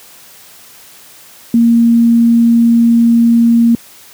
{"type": "tone", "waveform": "sine", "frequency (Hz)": 232.9, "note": "A#3", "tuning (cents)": -1, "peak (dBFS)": -5, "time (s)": [1.54, 3.75], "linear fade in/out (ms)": 2, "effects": ["white hiss -39 dBFS RMS until 4.13 s", "high-pass 80 Hz 12 dB/octave"]}